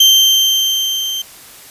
35% pulse tone with level ramp, 3136 Hz, G7, in tune, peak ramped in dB -3 to -17 dBFS, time 0-1.22 s, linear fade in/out 5 ms, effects white hiss -38 dBFS RMS until 1.7 s + resampled to 32000 Hz

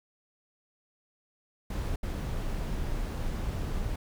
brown noise bursts at uneven times, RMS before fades -32 dBFS, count 2, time 1.7-1.96 / 2.03-3.96 s, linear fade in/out 5 ms, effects none

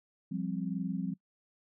sine chord, F suspended second, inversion none, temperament just, 174.61 / 196.44 / 261.9 Hz, F3 / G3 / C4, 0 / +4 / +2 cents, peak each -35 / -36 / -38 dBFS, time 0.31-1.14 s, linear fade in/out 10 ms, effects noise-tail reverb RT60 0.1 s tail -21 dB re dry

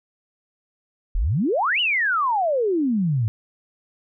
sine exponential two-way sweep, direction up then down, 34.6 to 3028 to 103.2 Hz, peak -18 dBFS, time 1.15-3.28 s, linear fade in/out 0 ms, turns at 1.8 s, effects none

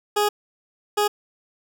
20% pulse tone bursts at uneven times, 415.3 Hz, G#4, in tune, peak -13 dBFS, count 2, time 0.16-0.29 / 0.97-1.08 s, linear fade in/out 10 ms, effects none

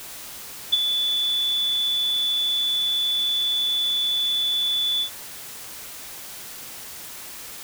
sine tone with ADSR envelope, 3468 Hz, A7, 26 cents flat, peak -12 dBFS, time 0.72-5.1 s, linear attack 16 ms, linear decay 21 ms, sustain -8 dB, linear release 87 ms, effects white hiss -38 dBFS RMS until 7.63 s

